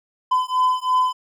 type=beating tone pair; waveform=triangle; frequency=1013 / 1016 Hz; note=B5 / B5; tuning=+44 / +49 cents; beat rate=3 Hz; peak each=-18 / -18 dBFS; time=0.31-1.13 s; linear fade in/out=10 ms; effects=none

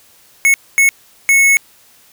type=tone bursts at uneven times; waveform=square; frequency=2198 Hz; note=C#7; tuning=15 cents flat; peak=-8 dBFS; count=3; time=0.45-0.54 / 0.78-0.89 / 1.29-1.57 s; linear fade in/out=0 ms; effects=white hiss -48 dBFS RMS until 2.12 s

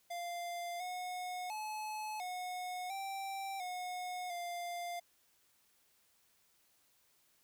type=tone with pitch steps; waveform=square; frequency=695 / 727 / 858 / 728 / 781 / 726 / 698 Hz; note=F5 / F#5 / A5 / F#5 / G5 / F#5 / F5; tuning=-9 / -31 / -44 / -28 / -7 / -33 / -1 cents; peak=-40 dBFS; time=0.1-5 s; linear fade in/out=10 ms; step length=700 ms; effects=white hiss -72 dBFS RMS until 7.43 s

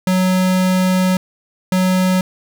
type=tone pair in turn; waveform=square; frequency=185.1 / 185.1 Hz; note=F#3 / F#3; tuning=+1 / +1 cents; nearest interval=unison; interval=0 cents; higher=neither; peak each=-13 / -13 dBFS; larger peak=neither; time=0.07-1.17 / 1.72-2.21 s; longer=first; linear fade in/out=2 ms; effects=none

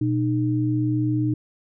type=tone pair together; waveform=sine; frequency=121.52 / 306.2 Hz; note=B2 / D#4; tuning=-28 / -28 cents; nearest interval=octave + major third; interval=1600 cents; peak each=-22 dBFS; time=0.01-1.34 s; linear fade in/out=5 ms; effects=none

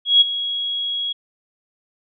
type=tone with ADSR envelope; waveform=sine; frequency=3318 Hz; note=G#7; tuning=2 cents flat; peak=-7 dBFS; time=0.05-1.13 s; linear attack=160 ms; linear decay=19 ms; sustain=-14 dB; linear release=12 ms; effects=none

